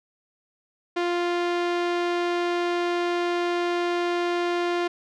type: tone with low-pass filter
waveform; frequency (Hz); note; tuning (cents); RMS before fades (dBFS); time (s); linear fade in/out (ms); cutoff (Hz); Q
sawtooth; 349.2; F4; 0; -25; 0.96-4.88; 10; 3700; 0.79
effects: none